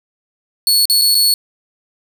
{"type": "tone with dropouts", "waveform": "sawtooth", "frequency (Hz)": 4400, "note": "C#8", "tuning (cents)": -14, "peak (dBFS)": -7, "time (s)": [0.67, 1.34], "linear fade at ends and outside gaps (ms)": 1, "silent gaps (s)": [[0.855, 0.898], [1.014, 1.018], [1.146, 1.151]], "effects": []}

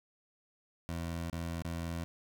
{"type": "tone with dropouts", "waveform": "20% pulse", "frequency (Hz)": 84, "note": "E2", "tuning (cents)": 33, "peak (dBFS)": -31, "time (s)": [0.89, 2.04], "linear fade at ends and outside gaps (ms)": 0, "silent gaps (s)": [[1.299, 1.328], [1.622, 1.648]], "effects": []}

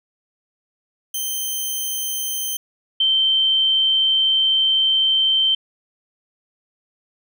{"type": "tone pair in turn", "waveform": ["5% pulse", "sine"], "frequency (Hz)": [3114, 3114], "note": ["G7", "G7"], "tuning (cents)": [-12, -12], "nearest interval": "unison", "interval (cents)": 0, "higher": "neither", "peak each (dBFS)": -14, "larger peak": "neither", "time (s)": [[1.14, 2.57], [3, 5.55]], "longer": "second", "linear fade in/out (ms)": 5, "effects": []}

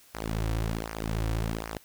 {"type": "tone with flanger", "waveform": "sawtooth", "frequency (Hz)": 55, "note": "A1", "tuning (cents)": 0, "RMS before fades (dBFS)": -31, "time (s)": [0.14, 1.78], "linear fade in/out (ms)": 10, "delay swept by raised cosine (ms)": [0.26, 4.86], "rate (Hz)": 1.3, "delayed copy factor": -0.8, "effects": ["white hiss -57 dBFS RMS until 1.84 s"]}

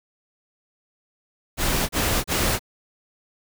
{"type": "noise bursts", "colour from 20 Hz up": "pink", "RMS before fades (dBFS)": -22, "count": 3, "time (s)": [1.57, 2.594], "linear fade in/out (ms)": 50, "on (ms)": 320, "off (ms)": 32, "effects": []}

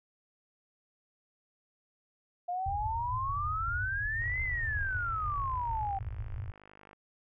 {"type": "exponential two-way sweep", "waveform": "sine", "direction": "up then down", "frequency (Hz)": [698.5, 2087, 767], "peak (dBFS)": -31, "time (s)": [2.48, 5.99], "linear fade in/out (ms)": 10, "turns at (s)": 4.42}
{"type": "low-pass noise", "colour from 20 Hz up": "white", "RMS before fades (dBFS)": -38, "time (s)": [2.66, 6.52], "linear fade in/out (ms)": 5, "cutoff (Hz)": 120, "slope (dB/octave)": 96}
{"type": "click train", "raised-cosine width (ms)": 0.5, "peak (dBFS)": -38, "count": 139, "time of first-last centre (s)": [4.22, 6.931], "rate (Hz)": 50.9}
{"effects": []}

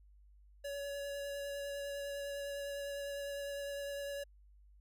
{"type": "tone with vibrato", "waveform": "square", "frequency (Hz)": 565, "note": "C#5", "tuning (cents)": 33, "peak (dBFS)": -40, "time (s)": [0.64, 4.24], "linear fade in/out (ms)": 10, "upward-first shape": "triangle", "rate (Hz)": 9.9, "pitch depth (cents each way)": 15, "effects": ["added 50 Hz sine -59 dBFS peak until 4.8 s"]}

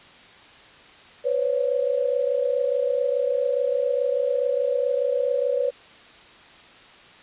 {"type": "tone cluster", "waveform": "sine", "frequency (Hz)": [497.2, 535, 562], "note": ["B4", "C5", "C#5"], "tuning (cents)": [12, 38, 24], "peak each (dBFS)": [-23, -29, -24], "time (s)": [1.24, 5.71], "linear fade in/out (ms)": 20, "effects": ["white hiss -48 dBFS RMS until 7.22 s", "resampled to 8000 Hz"]}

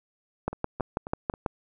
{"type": "two click trains", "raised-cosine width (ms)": 1, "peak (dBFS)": [-22, -12], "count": [4, 7], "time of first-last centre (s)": [[0.53, 1.339], [0.48, 1.462]], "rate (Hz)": [3.71, 6.11], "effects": []}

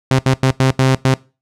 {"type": "tone bursts at uneven times", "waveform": "sawtooth", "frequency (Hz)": 131.7, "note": "C3", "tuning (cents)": 12, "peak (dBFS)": -6, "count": 6, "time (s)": [[0.11, 0.19], [0.26, 0.34], [0.43, 0.51], [0.6, 0.71], [0.79, 0.95], [1.05, 1.14]], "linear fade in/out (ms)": 2, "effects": ["noise-tail reverb RT60 0.3 s tail -21 dB re dry", "low-pass 8000 Hz 12 dB/octave"]}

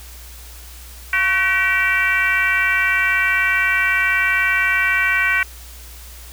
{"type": "tone with frequency modulation", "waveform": "sine", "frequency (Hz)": 1916, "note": "A#6", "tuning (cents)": 47, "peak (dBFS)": -14, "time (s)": [1.13, 5.43], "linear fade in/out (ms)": 2, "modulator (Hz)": 403, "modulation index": 1.5, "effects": ["added 60 Hz sine -37 dBFS peak until 6.32 s", "white hiss -41 dBFS RMS until 6.32 s"]}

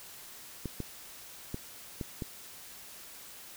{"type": "clicks", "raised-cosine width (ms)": 3, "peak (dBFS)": -22, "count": 5, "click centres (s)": [0.657, 0.803, 1.544, 2.012, 2.222], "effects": ["white hiss -49 dBFS RMS until 3.56 s"]}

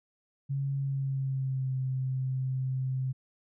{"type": "tone with pitch glide", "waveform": "sine", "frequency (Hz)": [138, 130.71], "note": ["C#3", "C3"], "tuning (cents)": [-7, -1], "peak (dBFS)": -28, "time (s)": [0.49, 3.13], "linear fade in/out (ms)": 20, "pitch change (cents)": -94, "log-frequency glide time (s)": [0.77, 1.75], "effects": []}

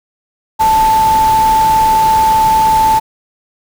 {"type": "tone in noise", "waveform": "sine", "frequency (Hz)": 880, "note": "A5", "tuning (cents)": 0, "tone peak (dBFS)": -7, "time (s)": [0.59, 3], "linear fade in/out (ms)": 20, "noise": "pink", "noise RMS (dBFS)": -22, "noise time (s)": [0.59, 3], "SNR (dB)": 12, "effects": []}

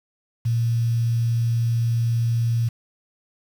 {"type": "tone with quantisation", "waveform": "sine", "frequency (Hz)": 116.5, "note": "A#2", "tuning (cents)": -1, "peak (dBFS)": -18, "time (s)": [0.45, 2.69], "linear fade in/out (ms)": 10, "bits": 7, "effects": []}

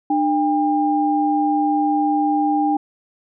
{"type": "tone pair together", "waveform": "sine", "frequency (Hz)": [300, 801.8], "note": ["D4", "G5"], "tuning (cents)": [37, 39], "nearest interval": "octave + perfect fourth", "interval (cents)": 1702, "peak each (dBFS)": -18, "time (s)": [0.1, 2.77], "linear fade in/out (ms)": 5, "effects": []}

